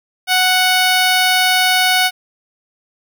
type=tone; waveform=10% pulse; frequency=740 Hz; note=F#5; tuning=in tune; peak=-3 dBFS; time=0.27-2.11 s; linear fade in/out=50 ms; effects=none